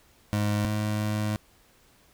25% pulse tone pair in turn, 104.4 / 106.04 Hz, G#2 / G#2, +10 / +37 cents, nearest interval unison, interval 27 cents, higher second, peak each -20 / -22 dBFS, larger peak first, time 0.33-0.65 / 0.65-1.36 s, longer second, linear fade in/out 0 ms, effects pink hiss -60 dBFS RMS until 2.13 s

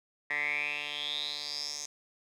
10% pulse tone with band-pass filter sweep, 146.83 Hz, D3, in tune, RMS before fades -35 dBFS, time 0.3-1.86 s, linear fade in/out 5 ms, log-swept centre 1900 to 6200 Hz, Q 8.8, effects none

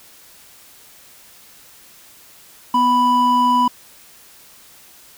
triangle tone pair together, 246.5 / 989 Hz, B3 / B5, -3 / +2 cents, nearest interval 2 octaves, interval 2405 cents, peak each -18 / -11 dBFS, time 2.74-3.68 s, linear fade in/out 5 ms, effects white hiss -46 dBFS RMS until 5.17 s

